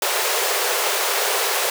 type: high-pass noise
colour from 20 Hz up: pink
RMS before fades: -21 dBFS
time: 0.02-1.7 s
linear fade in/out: 2 ms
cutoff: 380 Hz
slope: 96 dB/octave
effects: none